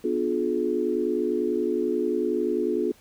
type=chord; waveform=sine; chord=B diminished seventh; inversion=none; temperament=just; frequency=246.9 / 296.3 / 355.6 / 426.7 Hz; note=B3 / D4 / F4 / Ab4; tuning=0 / +15 / +31 / +47 cents; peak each=-30 / -30 / -26 / -27 dBFS; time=0.04-2.92 s; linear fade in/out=5 ms; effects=pink hiss -56 dBFS RMS until 3 s